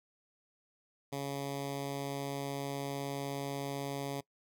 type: tone with notch filter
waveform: 10% pulse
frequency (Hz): 139.7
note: C#3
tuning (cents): +14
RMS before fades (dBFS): -38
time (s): 1.12-4.21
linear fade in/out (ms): 10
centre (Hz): 1600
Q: 1.6
effects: noise-tail reverb RT60 0.1 s tail -22 dB re dry